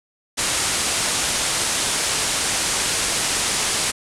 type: low-pass noise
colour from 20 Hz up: white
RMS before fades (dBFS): -22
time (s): 0.37-3.92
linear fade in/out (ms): 20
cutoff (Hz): 10000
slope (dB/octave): 48
effects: none